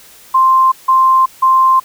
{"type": "tone bursts", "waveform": "sine", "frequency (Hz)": 1050, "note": "C6", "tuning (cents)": 6, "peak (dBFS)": -6, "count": 3, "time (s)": [0.34, 1.8], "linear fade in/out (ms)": 10, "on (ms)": 380, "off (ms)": 160, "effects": ["white hiss -41 dBFS RMS until 1.84 s"]}